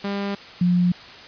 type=tone pair in turn; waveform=sawtooth / sine; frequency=200 / 177.64 Hz; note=G3 / F3; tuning=+35 / +30 cents; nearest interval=major second; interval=205 cents; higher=first; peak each=-20 / -15 dBFS; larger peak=second; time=0.04-0.35 / 0.61-0.92 s; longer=neither; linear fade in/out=5 ms; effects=white hiss -41 dBFS RMS until 1.27 s + resampled to 11025 Hz